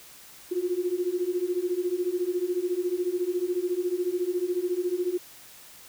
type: beating tone pair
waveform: sine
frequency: 349.2 / 363.2 Hz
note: F4 / F#4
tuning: 0 / -32 cents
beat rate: 14 Hz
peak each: -29 / -27 dBFS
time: 0.51-5.18 s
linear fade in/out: 10 ms
effects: white hiss -49 dBFS RMS until 5.88 s